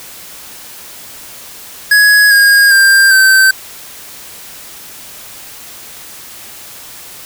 square tone with pitch steps, 1673 / 1630.1 / 1588.2 / 1547.5 Hz, G#6 / G#6 / G6 / G6, +12 / -33 / +22 / -23 cents, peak -5 dBFS, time 1.91-3.51 s, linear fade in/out 5 ms, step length 400 ms, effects white hiss -32 dBFS RMS until 7.25 s

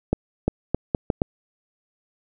accelerating click train, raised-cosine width 2 ms, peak -6 dBFS, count 6, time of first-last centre 0.13-1.219 s, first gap 350 ms, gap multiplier 0.76, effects none

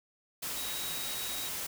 sine tone in noise, 3815 Hz, A#7, 39 cents sharp, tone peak -41 dBFS, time 0.56-1.49 s, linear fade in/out 10 ms, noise white, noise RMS -37 dBFS, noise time 0.42-1.67 s, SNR -7 dB, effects none

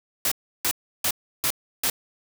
white noise bursts, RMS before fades -23 dBFS, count 5, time 0.25-1.9 s, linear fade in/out 2 ms, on 66 ms, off 330 ms, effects none

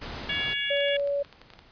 pink noise, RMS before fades -37 dBFS, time 0.01-0.54 s, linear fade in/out 10 ms
harmonic tone, 563 Hz, C#5, 27 cents sharp, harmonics 3 / 4 / 5 / 6, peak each -32 / -32 / -32 / -32 dBFS, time 0.29-0.97 s, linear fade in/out 5 ms
sine tone, 567 Hz, C#5, 39 cents sharp, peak -24 dBFS, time 0.7-1.23 s, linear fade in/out 10 ms
clicks, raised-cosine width 0.2 ms, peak -29 dBFS, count 12, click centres 0.771 / 0.806 / 0.884 / 0.963 / 0.997 / 1.074 / 1.248 / 1.327 / 1.416 / 1.503 / 1.536 / 1.591 s
effects pink hiss -55 dBFS RMS until 1.71 s + resampled to 11025 Hz

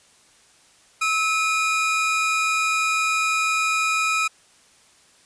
45% pulse tone pair together, 1298 / 2444 Hz, E6 / D#7, -27 / -32 cents, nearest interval major seventh, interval 1095 cents, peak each -22 dBFS, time 1.01-4.28 s, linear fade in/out 10 ms, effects white hiss -55 dBFS RMS until 5.25 s + resampled to 22050 Hz

